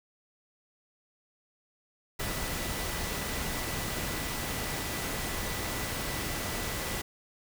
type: tone in noise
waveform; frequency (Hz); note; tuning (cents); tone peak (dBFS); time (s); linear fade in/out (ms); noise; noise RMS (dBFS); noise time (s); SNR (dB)
sine; 1975.5; B6; 0; -44; 2.19-7.02; 10; pink; -34; 2.19-7.02; -13
effects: none